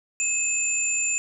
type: tone pair together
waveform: sine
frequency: 2576 / 7165 Hz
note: E7 / A8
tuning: -41 / +30 cents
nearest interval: octave + tritone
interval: 1771 cents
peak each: -27 / -23 dBFS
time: 0.2-1.18 s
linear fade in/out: 0 ms
effects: none